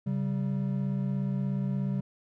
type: tone pair together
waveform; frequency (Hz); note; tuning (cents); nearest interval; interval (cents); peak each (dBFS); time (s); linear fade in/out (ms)
triangle; 136.6 / 193.45; C#3 / G3; -25 / -23; tritone; 602; -28 / -28; 0.06-2.01; 10
effects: none